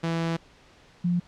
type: tone pair in turn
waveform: sawtooth / sine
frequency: 165.7 / 175.55 Hz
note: E3 / F3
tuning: +9 / +9 cents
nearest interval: minor second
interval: 100 cents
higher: second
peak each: -21 dBFS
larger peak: neither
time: 0.03-0.37 / 1.04-1.2 s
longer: first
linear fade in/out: 10 ms
effects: pink hiss -55 dBFS RMS until 1.27 s + low-pass 5000 Hz 12 dB/octave

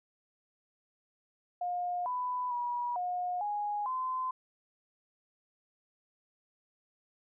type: tone with pitch steps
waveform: sine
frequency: 712 / 996 / 967 / 719 / 828 / 1028 Hz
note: F5 / B5 / B5 / F#5 / G#5 / C6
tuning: +33 / +14 / -37 / -50 / -5 / -31 cents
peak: -31 dBFS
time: 1.61-4.31 s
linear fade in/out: 5 ms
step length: 450 ms
effects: none

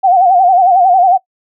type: tone with vibrato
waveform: sine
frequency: 737 Hz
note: F#5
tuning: 7 cents flat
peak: -5 dBFS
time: 0.03-1.18 s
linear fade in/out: 20 ms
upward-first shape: sine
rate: 11 Hz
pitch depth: 99 cents each way
effects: noise-tail reverb RT60 0.1 s tail -22 dB re dry

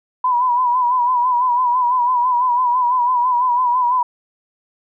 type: tone with vibrato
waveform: sine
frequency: 987.8 Hz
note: B5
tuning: in tune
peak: -13 dBFS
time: 0.24-4.03 s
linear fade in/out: 5 ms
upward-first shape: sine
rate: 6 Hz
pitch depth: 60 cents each way
effects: none

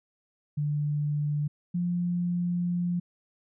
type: tone pair in turn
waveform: sine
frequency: 147.6 / 175.53 Hz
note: D3 / F3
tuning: +9 / +9 cents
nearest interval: minor third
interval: 300 cents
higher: second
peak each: -25 dBFS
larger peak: neither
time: 0.57-1.48 / 1.74-3 s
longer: second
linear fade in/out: 10 ms
effects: none

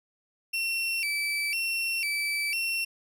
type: tone with vibrato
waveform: 35% pulse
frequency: 2507 Hz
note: D#7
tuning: 12 cents sharp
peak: -25 dBFS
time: 0.53-2.85 s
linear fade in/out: 10 ms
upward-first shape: square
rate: 1 Hz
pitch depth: 140 cents each way
effects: none

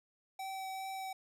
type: tone with vibrato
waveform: square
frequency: 767 Hz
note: G5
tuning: 38 cents flat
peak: -40 dBFS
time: 0.39-1.13 s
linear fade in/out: 5 ms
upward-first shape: triangle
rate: 2.5 Hz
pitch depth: 10 cents each way
effects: none

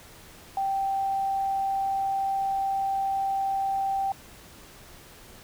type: tone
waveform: sine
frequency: 781 Hz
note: G5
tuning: 7 cents flat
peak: -24 dBFS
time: 0.57-4.12 s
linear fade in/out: 2 ms
effects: pink hiss -49 dBFS RMS until 5.43 s

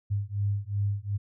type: beating tone pair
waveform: sine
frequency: 100 / 102.7 Hz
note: G2 / G#2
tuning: +35 / -19 cents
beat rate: 2.7 Hz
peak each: -29 dBFS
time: 0.1-1.18 s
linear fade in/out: 20 ms
effects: none

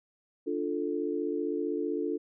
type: chord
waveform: sine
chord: D minor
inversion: none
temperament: equal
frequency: 293.7 / 349.2 / 440 Hz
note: D4 / F4 / A4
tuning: 0 / 0 / 0 cents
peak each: -33 dBFS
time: 0.46-2.18 s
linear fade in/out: 20 ms
effects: none

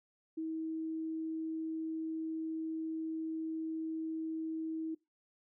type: tone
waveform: sine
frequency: 320.4 Hz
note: E4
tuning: 49 cents flat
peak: -35 dBFS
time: 0.37-4.95 s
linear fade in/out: 10 ms
effects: noise-tail reverb RT60 0.2 s tail -21 dB re dry

